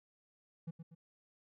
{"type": "tone with echo", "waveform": "triangle", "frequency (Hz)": 164.81, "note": "E3", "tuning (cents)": 0, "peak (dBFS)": -37, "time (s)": [0.67, 0.71], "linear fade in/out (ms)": 10, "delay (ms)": 120, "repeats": 2, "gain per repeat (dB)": -7, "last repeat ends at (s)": 0.95, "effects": []}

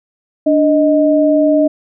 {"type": "tone pair together", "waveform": "sine", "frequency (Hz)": [293.9, 622.8], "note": ["D4", "D#5"], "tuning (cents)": [1, 2], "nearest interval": "octave + minor second", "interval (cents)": 1301, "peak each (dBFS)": -11, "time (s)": [0.46, 1.68], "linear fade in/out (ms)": 10, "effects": []}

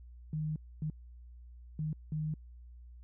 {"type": "tone bursts at uneven times", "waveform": "sine", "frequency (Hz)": 154.5, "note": "D#3", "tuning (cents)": -12, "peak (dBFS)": -32, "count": 4, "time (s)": [[0.33, 0.56], [0.82, 0.9], [1.79, 1.93], [2.12, 2.34]], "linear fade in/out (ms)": 2, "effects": ["added 60 Hz sine -49 dBFS peak until 3.03 s"]}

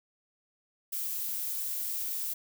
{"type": "noise", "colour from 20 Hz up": "violet", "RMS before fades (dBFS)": -34, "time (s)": [0.92, 2.34], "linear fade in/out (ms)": 10, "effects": []}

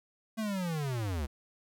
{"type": "linear sweep", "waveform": "square", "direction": "down", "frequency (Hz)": [226, 65.41], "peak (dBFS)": -32, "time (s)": [0.37, 1.27], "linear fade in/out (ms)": 20, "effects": []}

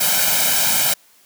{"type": "noise with comb filter", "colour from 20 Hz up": "white", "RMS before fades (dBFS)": -17, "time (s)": [0, 0.94], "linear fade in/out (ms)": 10, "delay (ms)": 1.3, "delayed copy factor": 0.8, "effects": ["white hiss -53 dBFS RMS until 1.25 s", "high-pass 150 Hz 12 dB/octave"]}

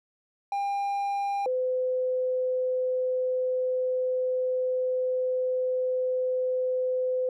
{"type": "tone pair in turn", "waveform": ["triangle", "sine"], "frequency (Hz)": [801, 509.3], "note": ["G5", "C5"], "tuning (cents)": [37, -47], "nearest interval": "minor sixth", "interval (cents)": 784, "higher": "first", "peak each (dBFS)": -24, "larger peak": "neither", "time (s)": [[0.52, 1.46], [1.46, 7.29]], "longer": "second", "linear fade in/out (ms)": 2, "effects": []}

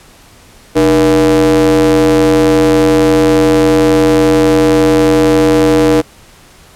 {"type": "ring-modulated tone", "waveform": "square", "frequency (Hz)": 87.31, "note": "F2", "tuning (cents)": 0, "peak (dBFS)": -4, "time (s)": [0.75, 6.02], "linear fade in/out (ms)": 20, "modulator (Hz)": 391, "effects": ["pink hiss -41 dBFS RMS until 6.75 s", "low-pass 12000 Hz 12 dB/octave"]}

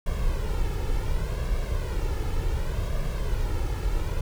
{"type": "noise with flanger", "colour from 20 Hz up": "brown", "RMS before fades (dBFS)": -26, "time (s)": [0.06, 4.21], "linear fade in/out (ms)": 5, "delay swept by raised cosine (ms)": [1.8, 2.32], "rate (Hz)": 0.68, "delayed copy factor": 0.65, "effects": []}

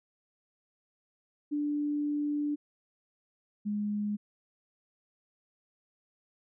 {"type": "tone pair in turn", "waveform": "sine", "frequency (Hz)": [293.7, 207.7], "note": ["D4", "G#3"], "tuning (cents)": [0, 0], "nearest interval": "tritone", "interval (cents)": 600, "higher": "first", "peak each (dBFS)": [-28, -29], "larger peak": "first", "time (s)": [[1.51, 2.56], [3.65, 4.17]], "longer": "first", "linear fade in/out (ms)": 20, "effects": []}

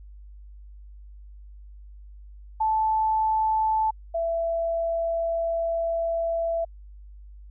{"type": "tone pair in turn", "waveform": "sine", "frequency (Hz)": [875, 666.8], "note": ["A5", "E5"], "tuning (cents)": [-10, 20], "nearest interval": "perfect fourth", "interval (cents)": 470, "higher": "first", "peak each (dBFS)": [-20, -23], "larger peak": "first", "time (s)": [[2.6, 3.91], [4.14, 6.65]], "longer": "second", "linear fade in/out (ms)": 10, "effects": ["added 50 Hz sine -42 dBFS peak until 7.5 s"]}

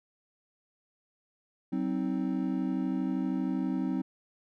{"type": "chord", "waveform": "triangle", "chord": "C diminished", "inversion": "second", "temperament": "just", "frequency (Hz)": [188.37, 261.6, 314], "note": ["Gb3", "C4", "Eb4"], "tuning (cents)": [31, 0, 16], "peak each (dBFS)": [-31, -29, -32], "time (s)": [1.72, 4.02], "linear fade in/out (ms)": 10, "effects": []}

